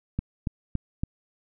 click train, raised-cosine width 5 ms, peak -14 dBFS, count 4, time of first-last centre 0.19-1.035 s, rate 3.55 Hz, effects none

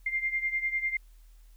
sine beating tone pair, 2101 / 2111 Hz, C7 / C7, +7 / +15 cents, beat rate 10 Hz, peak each -29 / -33 dBFS, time 0.06-0.97 s, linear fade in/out 5 ms, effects added 40 Hz sine -51 dBFS peak until 1.56 s + white hiss -68 dBFS RMS until 1.56 s

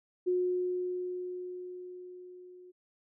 sine tone with level ramp, 361.9 Hz, F#4, 38 cents flat, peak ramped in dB -25 to -50 dBFS, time 0.26-2.72 s, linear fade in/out 20 ms, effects none

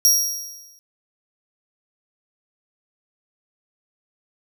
sawtooth tone with exponential decay, 5650 Hz, F8, 19 cents sharp, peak -8 dBFS, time 0.05-0.79 s, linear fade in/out 0 ms, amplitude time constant 160 ms, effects none

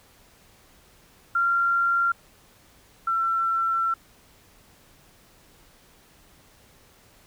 sine tone pair in turn, 1381 / 1347.1 Hz, F6 / E6, -20 / +37 cents, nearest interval unison, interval 43 cents, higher first, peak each -19 / -21 dBFS, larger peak first, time 1.35-2.12 / 3.07-3.94 s, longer second, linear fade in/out 5 ms, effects pink hiss -56 dBFS RMS until 7.26 s

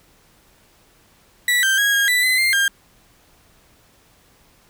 35% pulse tone with pitch steps, 1954 / 1567 / 1647 / 1629 / 1979 / 2029 / 2101 / 1604 Hz, B6 / G6 / G#6 / G#6 / B6 / B6 / C7 / G6, -19 / -1 / -15 / -34 / +3 / +46 / +7 / +39 cents, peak -13 dBFS, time 1.48-2.68 s, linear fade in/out 2 ms, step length 150 ms, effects pink hiss -55 dBFS RMS until 4.69 s

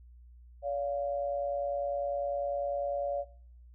sine tone pair together, 570 / 700 Hz, C#5 / F5, +48 / +4 cents, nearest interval major third, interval 356 cents, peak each -31 / -36 dBFS, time 0.62-3.25 s, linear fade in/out 50 ms, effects noise-tail reverb RT60 0.6 s tail -21 dB re dry + added 60 Hz sine -51 dBFS peak until 3.74 s

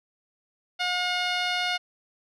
10% pulse tone with low-pass filter, 719 Hz, F#5, 50 cents flat, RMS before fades -27 dBFS, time 0.79-1.78 s, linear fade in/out 20 ms, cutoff 4800 Hz, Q 1, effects none

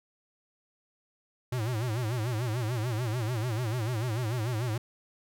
square tone with vibrato, 116.54 Hz, A#2, in tune, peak -29 dBFS, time 1.52-4.78 s, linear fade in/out 5 ms, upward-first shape sine, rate 6.8 Hz, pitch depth 170 cents each way, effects none

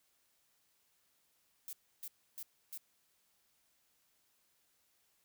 violet noise bursts, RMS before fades -45 dBFS, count 4, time 1.68-2.776 s, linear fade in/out 0 ms, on 49 ms, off 300 ms, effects white hiss -75 dBFS RMS until 5.24 s

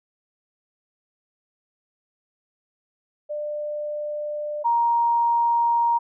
sine tone pair in turn, 596 / 938.3 Hz, D5 / A#5, +25 / +11 cents, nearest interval minor sixth, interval 786 cents, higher second, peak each -26 / -17 dBFS, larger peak second, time 3.29-4.64 / 4.64-5.99 s, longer neither, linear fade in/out 20 ms, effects none

